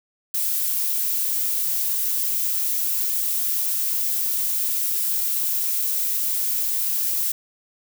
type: noise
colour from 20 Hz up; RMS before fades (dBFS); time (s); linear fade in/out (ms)
violet; -23; 0.34-7.32; 5
effects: none